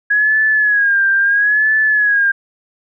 sine tone with vibrato, 1661.2 Hz, G#6, in tune, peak -10 dBFS, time 0.1-2.32 s, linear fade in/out 10 ms, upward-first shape sine, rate 0.75 Hz, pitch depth 83 cents each way, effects none

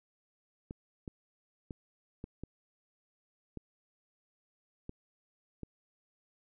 clicks, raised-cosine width 3 ms, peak -28 dBFS, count 8, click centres 0.709 / 1.078 / 1.708 / 2.241 / 2.436 / 3.573 / 4.894 / 5.633 s, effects none

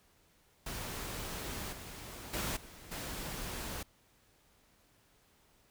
pink noise with level steps, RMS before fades -41 / -47 / -36 / -53 / -41 dBFS, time 0.66-3.83 s, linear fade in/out 5 ms, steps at 1.72 / 2.33 / 2.56 / 2.91 s, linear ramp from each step 10 ms, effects pink hiss -68 dBFS RMS until 5.7 s

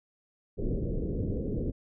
pink low-pass noise, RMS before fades -31 dBFS, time 0.57-1.72 s, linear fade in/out 20 ms, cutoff 500 Hz, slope 48 dB/octave, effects none

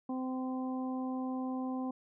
harmonic tone, 258 Hz, C4, 24 cents flat, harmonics 1 / 2 / 3 / 4, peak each -34 / -45 / -44 / -47 dBFS, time 0.09-1.91 s, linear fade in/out 5 ms, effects none

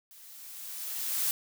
blue noise with level ramp, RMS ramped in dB -53 to -28 dBFS, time 0.11-1.31 s, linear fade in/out 0 ms, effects none

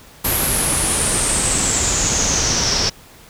pink noise with low-pass filter sweep, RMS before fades -18 dBFS, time 0.24-2.9 s, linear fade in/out 10 ms, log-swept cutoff 12000 to 5300 Hz, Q 8.4, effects pink hiss -44 dBFS RMS until 3.29 s

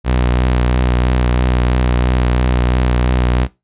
sawtooth tone with vibrato, 61.74 Hz, B1, in tune, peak -8 dBFS, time 0.04-3.48 s, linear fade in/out 50 ms, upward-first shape triangle, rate 3 Hz, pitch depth 35 cents each way, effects noise-tail reverb RT60 0.2 s tail -17 dB re dry + resampled to 8000 Hz

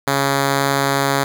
5% pulse tone, 138.59 Hz, C#3, in tune, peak -4 dBFS, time 0.07-1.24 s, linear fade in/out 5 ms, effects 7-bit

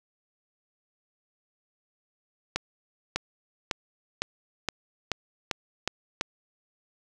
accelerating click train, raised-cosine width 0.2 ms, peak -9 dBFS, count 9, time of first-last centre 2.56-6.211 s, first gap 600 ms, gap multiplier 0.92, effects none

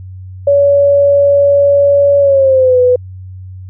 sine tone with pitch glide, 566 to 498.5 Hz, C#5 to B4, +36 to +16 cents, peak -5 dBFS, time 0.47-2.96 s, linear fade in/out 5 ms, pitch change -220 cents, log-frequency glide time 2.2-2.8 s, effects added 93 Hz sine -26 dBFS peak until 3.69 s

